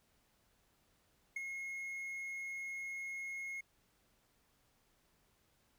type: tone with ADSR envelope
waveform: triangle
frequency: 2161 Hz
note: C#7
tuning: 45 cents flat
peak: -33 dBFS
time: 1.36-3.61 s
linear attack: 6 ms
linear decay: 14 ms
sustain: -6 dB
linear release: 8 ms
effects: pink hiss -74 dBFS RMS until 5.78 s